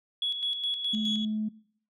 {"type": "tone with tremolo", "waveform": "sine", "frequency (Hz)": 3367, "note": "G#7", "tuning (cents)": 23, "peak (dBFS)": -25, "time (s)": [0.22, 1.25], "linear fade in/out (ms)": 2, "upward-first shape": "square", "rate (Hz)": 4.8, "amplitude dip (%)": 50}
{"type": "tone", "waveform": "sine", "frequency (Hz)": 215, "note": "A3", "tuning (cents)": -40, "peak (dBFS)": -26, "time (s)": [0.93, 1.49], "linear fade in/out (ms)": 10}
{"effects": ["noise-tail reverb RT60 0.6 s tail -22 dB re dry", "tanh soft clip ceiling -20 dBFS"]}